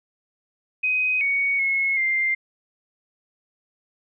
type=tone with pitch steps; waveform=sine; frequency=2512 / 2233 / 2178 / 2097 Hz; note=D#7 / C#7 / C#7 / C7; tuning=+16 / +12 / -31 / +3 cents; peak=-19 dBFS; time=0.83-2.35 s; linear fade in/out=10 ms; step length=380 ms; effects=none